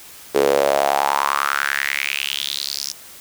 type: tone with high-pass filter sweep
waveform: sawtooth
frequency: 70.1 Hz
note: C#2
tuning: 20 cents sharp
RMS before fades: -20 dBFS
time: 0.34-2.93 s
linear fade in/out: 20 ms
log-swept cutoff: 410 to 5600 Hz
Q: 4.9
effects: white hiss -41 dBFS RMS until 3.2 s